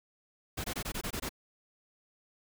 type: noise bursts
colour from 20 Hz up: pink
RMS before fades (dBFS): -36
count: 8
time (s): 0.57-1.293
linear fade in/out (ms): 10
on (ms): 72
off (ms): 21
effects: none